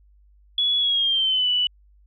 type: tone with pitch glide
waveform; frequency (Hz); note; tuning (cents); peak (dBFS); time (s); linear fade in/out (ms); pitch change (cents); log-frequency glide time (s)
sine; 3387 to 2966; G#7 to F#7; +33 to +4; -18; 0.58-1.67; 2; -229; 0.79-1.49
effects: added 50 Hz sine -52 dBFS peak until 2.06 s